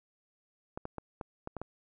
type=clicks; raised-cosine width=1 ms; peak=-24 dBFS; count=7; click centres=0.775 / 0.854 / 0.983 / 1.212 / 1.474 / 1.567 / 1.616 s; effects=none